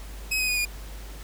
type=tone with pitch steps; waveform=sawtooth; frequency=2548 / 2510 / 2473 / 2436 Hz; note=D#7 / D#7 / D#7 / D#7; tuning=+41 / +15 / -11 / -37 cents; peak=-20 dBFS; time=0.31-0.654 s; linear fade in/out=10 ms; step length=86 ms; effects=added 50 Hz sine -37 dBFS peak until 1.23 s + pink hiss -46 dBFS RMS until 1.23 s